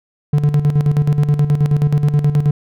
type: tone with tremolo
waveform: triangle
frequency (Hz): 146.83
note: D3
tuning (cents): 0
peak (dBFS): -7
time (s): 0.33-2.51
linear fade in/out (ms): 5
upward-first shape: square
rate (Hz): 9.4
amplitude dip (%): 65
effects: none